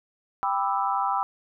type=chord; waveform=sine; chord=E minor seventh; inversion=first; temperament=just; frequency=791.1 / 988.9 / 1186.7 / 1318.5 Hz; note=G5 / B5 / D6 / E6; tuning=+16 / +2 / +18 / 0 cents; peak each=-27 / -27 / -31 / -29 dBFS; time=0.43-1.23 s; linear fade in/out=0 ms; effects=none